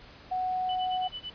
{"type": "tone", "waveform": "sine", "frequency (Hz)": 740, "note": "F#5", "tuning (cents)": 0, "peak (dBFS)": -27, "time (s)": [0.31, 1.08], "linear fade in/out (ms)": 10}
{"type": "tone with tremolo", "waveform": "sine", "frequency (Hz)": 2988, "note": "F#7", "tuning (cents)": 16, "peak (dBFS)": -34, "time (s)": [0.69, 1.3], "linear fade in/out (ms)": 2, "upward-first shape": "sine", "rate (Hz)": 9, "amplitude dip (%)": 100}
{"effects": ["pink hiss -51 dBFS RMS until 1.34 s", "resampled to 11025 Hz"]}